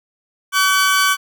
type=tone pair together; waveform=sawtooth; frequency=1140 / 1521.7 Hz; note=C#6 / F#6; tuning=+48 / +48 cents; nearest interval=perfect fourth; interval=500 cents; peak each=-12 dBFS; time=0.52-1.17 s; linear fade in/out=50 ms; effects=none